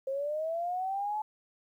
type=linear sweep; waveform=sine; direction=up; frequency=528 to 864 Hz; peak=-30 dBFS; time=0.07-1.22 s; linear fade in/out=5 ms; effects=11-bit